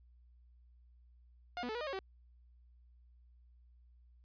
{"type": "tone with pitch steps", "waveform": "sawtooth", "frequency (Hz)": [712, 244.9, 436, 482, 613, 547, 383.2], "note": ["F5", "B3", "A4", "B4", "D#5", "C#5", "G4"], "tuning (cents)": [33, -14, -16, -42, -26, -23, -39], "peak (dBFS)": -34, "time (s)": [1.57, 1.99], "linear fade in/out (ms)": 0, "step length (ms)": 60, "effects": ["added 60 Hz sine -60 dBFS peak until 4.24 s", "resampled to 11025 Hz"]}